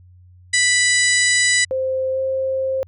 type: harmonic tone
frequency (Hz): 987.8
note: B5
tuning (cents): 0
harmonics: 2 / 3 / 4 / 5 / 6 / 7 / 8 / 9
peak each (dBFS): -16 / -28 / -23 / -25 / -29 / -26 / -21 / -26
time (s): 0.53-1.65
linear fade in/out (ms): 10
type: tone with pitch glide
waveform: sine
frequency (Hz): 523.3 to 528.8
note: C5 to C5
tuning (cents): 0 to +18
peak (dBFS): -18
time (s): 1.71-2.83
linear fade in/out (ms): 0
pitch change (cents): +18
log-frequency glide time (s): 2.12-2.19
effects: added 90 Hz sine -44 dBFS peak until 2.87 s